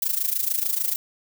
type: noise with amplitude modulation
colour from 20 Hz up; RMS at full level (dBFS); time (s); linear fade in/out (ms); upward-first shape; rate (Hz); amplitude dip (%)
violet; -21; 0.02-0.96; 2; sine; 26.8; 80
effects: none